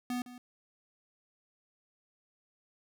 square tone with echo, 246.9 Hz, B3, in tune, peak -33 dBFS, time 0.1-0.22 s, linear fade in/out 2 ms, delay 160 ms, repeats 1, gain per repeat -14 dB, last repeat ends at 0.38 s, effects none

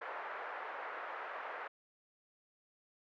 white band-pass noise, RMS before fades -44 dBFS, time 0.01-1.68 s, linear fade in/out 10 ms, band 480 to 1700 Hz, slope 24 dB/octave, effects none

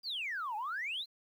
sine exponential two-way sweep, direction down then up, 4943 to 814 to 4277 Hz, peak -34 dBFS, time 0.03-1.06 s, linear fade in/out 50 ms, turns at 0.56 s, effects tanh soft clip ceiling -31 dBFS + 11-bit

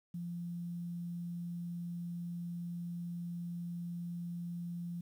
sine tone with quantisation, 172.7 Hz, F3, 19 cents flat, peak -38 dBFS, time 0.14-5.01 s, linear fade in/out 5 ms, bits 11, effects none

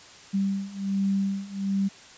sine beating tone pair, 195.3 / 196.6 Hz, G3 / G3, -6 / +5 cents, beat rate 1.3 Hz, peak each -28 / -26 dBFS, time 0.33-1.89 s, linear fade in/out 20 ms, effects white hiss -48 dBFS RMS until 2.17 s + resampled to 16000 Hz

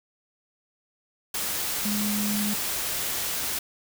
sine tone in noise, 207.7 Hz, G#3, in tune, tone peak -26 dBFS, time 1.85-2.54 s, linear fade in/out 5 ms, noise white, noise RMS -29 dBFS, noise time 1.34-3.59 s, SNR 0 dB, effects none

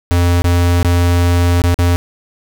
square tone with dropouts, 87.31 Hz, F2, in tune, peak -10 dBFS, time 0.11-1.96 s, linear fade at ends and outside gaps 0 ms, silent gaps 0.42-0.443 / 0.829-0.847 / 1.618-1.639 / 1.743-1.789 s, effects none

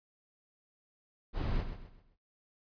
brown noise with echo, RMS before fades -32 dBFS, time 1.33-1.65 s, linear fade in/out 50 ms, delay 130 ms, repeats 4, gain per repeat -9 dB, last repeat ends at 2.17 s, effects noise-tail reverb RT60 0.2 s tail -20 dB re dry + resampled to 11025 Hz

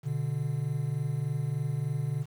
triangle tone pair together, 123.47 / 146.83 Hz, B2 / D3, 0 / 0 cents, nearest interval minor third, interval 300 cents, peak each -30 / -28 dBFS, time 0.03-2.26 s, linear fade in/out 50 ms, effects 9-bit

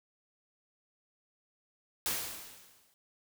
white noise with exponential decay, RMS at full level -31 dBFS, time 2.06-2.94 s, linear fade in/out 0 ms, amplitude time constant 190 ms, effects none

